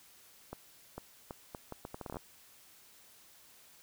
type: accelerating click train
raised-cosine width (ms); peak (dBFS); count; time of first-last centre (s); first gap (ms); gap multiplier
1; -27; 14; 0.53-2.169; 450; 0.73
effects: white hiss -60 dBFS RMS until 3.82 s